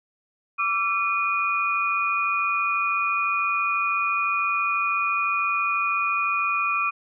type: tone cluster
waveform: sine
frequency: 1161 / 1347 / 2458 Hz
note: D6 / E6 / D#7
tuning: -20 / +37 / -22 cents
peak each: -25 / -28 / -24 dBFS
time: 0.58-6.91 s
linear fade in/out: 20 ms
effects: none